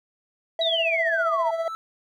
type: tone with tremolo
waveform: triangle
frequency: 659.3 Hz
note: E5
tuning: in tune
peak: -19 dBFS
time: 0.59-1.68 s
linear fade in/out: 2 ms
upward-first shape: triangle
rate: 15 Hz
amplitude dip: 70%
type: exponential sweep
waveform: sine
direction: down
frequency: 3951 to 880 Hz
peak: -22 dBFS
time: 0.61-1.51 s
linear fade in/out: 5 ms
type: tone with exponential growth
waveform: triangle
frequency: 1318.5 Hz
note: E6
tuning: in tune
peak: -27 dBFS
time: 0.96-1.75 s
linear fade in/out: 0 ms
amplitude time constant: 170 ms
effects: none